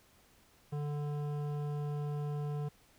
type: tone with hard clipping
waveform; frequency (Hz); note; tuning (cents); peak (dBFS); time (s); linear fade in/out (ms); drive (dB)
sine; 146.83; D3; 0; -36; 0.72-2.69; 10; 13
effects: pink hiss -65 dBFS RMS until 2.98 s